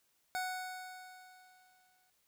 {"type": "tone with exponential decay", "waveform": "25% pulse", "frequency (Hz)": 740, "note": "F#5", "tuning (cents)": 0, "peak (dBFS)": -30, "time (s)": [0.35, 2.1], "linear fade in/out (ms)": 0, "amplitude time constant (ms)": 380, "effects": ["white hiss -75 dBFS RMS until 2.27 s"]}